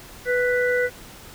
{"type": "harmonic tone", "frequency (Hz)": 493.9, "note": "B4", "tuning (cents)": 0, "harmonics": [1, 3, 4], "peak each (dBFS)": [-20, -25, -26], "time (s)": [0.25, 0.9], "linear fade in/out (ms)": 50, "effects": ["pink hiss -43 dBFS RMS until 1.34 s"]}